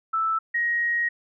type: tone pair in turn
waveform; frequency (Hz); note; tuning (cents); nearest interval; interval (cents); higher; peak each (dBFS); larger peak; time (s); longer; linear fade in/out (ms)
sine; 1318.5 / 1885.2; E6 / A#6; 0 / +19; tritone; 619; second; -21; neither; 0.13-0.39 / 0.54-1.09; second; 10
effects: none